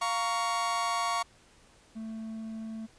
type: chord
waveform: 40% pulse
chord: Bb minor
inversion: second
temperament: just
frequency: 699.2 / 932.3 / 1118.8 Hz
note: F5 / Bb5 / Db6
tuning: +2 / 0 / +16 cents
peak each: -33 / -34 / -29 dBFS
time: 0.01-1.23 s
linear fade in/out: 10 ms
type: tone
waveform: triangle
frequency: 221.7 Hz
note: A3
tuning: 13 cents sharp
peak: -34 dBFS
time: 1.95-2.87 s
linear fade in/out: 20 ms
effects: pink hiss -60 dBFS RMS until 2.98 s + resampled to 22050 Hz